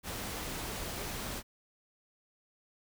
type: noise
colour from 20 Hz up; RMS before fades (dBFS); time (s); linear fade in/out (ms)
pink; -39; 0.03-1.43; 50
effects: none